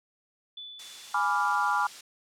sine tone with exponential decay, 3479 Hz, A7, 20 cents flat, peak -37 dBFS, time 0.57-1.91 s, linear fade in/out 5 ms, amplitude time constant 290 ms
blue noise, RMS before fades -38 dBFS, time 0.79-2.01 s, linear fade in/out 5 ms
sine chord, G# diminished seventh, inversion none, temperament equal, 830.6 / 987.8 / 1174.7 / 1396.9 Hz, G#5 / B5 / D6 / F6, 0 / 0 / 0 / 0 cents, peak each -29 dBFS, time 1.14-1.87 s, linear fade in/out 5 ms
effects low-pass 6000 Hz 12 dB/octave

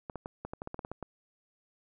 clicks, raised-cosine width 1 ms, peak -24 dBFS, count 12, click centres 0.098 / 0.157 / 0.259 / 0.45 / 0.535 / 0.619 / 0.674 / 0.744 / 0.792 / 0.849 / 0.916 / 1.027 s, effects none

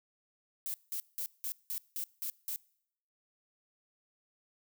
violet noise bursts, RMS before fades -37 dBFS, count 8, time 0.66-2.56 s, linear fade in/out 0 ms, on 80 ms, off 180 ms, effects noise-tail reverb RT60 0.7 s tail -24 dB re dry

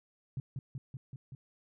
sine tone with echo, 131.1 Hz, C3, 4 cents sharp, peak -33 dBFS, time 0.37-0.4 s, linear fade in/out 2 ms, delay 190 ms, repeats 5, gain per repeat -2 dB, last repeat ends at 1.35 s, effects none

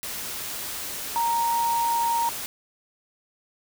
sine tone in noise, 932.3 Hz, A#5, in tune, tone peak -21 dBFS, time 1.16-2.29 s, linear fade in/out 0 ms, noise white, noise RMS -33 dBFS, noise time 0.03-2.46 s, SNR +9 dB, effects none

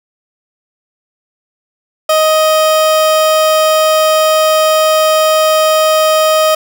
30% pulse tone, 626 Hz, D#5, 10 cents sharp, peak -5 dBFS, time 2.09-6.55 s, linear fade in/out 5 ms, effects none

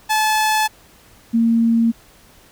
sawtooth / sine tone pair in turn, 864 / 229.8 Hz, A5 / A#3, -32 / -25 cents, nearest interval octave + major seventh, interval 2293 cents, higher first, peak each -11 / -12 dBFS, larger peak first, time 0.09-0.68 / 1.33-1.92 s, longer neither, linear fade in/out 20 ms, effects pink hiss -49 dBFS RMS until 2.51 s

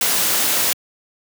white noise, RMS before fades -18 dBFS, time 0.01-0.73 s, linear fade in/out 2 ms, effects high-pass 150 Hz 12 dB/octave

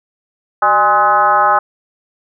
sine tone with frequency modulation, 1046.5 Hz, C6, in tune, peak -8 dBFS, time 0.62-1.59 s, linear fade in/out 5 ms, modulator 222 Hz, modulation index 1.7, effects none

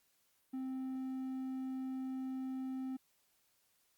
triangle tone, 261.6 Hz, C4, in tune, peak -36 dBFS, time 0.53-2.97 s, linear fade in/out 10 ms, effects white hiss -75 dBFS RMS until 3.97 s + Opus 48 kbps

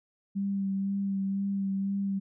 sine tone with vibrato, 196.3 Hz, G3, 3 cents sharp, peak -27 dBFS, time 0.35-2.2 s, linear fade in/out 20 ms, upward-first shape sine, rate 2 Hz, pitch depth 19 cents each way, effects none

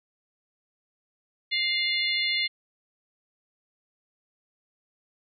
harmonic tone with a mistuned harmonic, 698.5 Hz, F5, in tune, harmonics 3 / 4 / 5 / 6, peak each -27 / -33 / -30 / -29 dBFS, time 1.51-2.48 s, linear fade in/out 20 ms, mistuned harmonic 4, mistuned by +39 cents, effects none

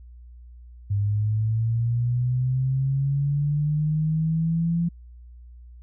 sine linear sweep, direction up, 100 to 171.2 Hz, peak -20 dBFS, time 0.9-4.89 s, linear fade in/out 10 ms, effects added 60 Hz sine -42 dBFS peak until 5.82 s

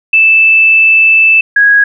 sine tone pair in turn, 2637 / 1654.5 Hz, E7 / G#6, 0 / -7 cents, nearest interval minor sixth, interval 807 cents, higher first, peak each -3 dBFS, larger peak neither, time 0.13-1.41 / 1.56-1.84 s, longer first, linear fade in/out 5 ms, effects none

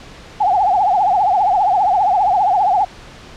sine tone with vibrato, 779 Hz, G5, 11 cents flat, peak -11 dBFS, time 0.4-2.85 s, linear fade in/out 10 ms, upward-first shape triangle, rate 15 Hz, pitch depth 200 cents each way, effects pink hiss -38 dBFS RMS until 3.36 s + low-pass 5000 Hz 12 dB/octave

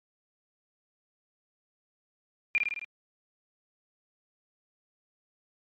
sine tone with echo, 2400 Hz, D7, 37 cents sharp, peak -21 dBFS, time 2.55-2.58 s, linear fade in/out 0 ms, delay 53 ms, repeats 5, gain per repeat -3 dB, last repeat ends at 2.845 s, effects MP3 32 kbps

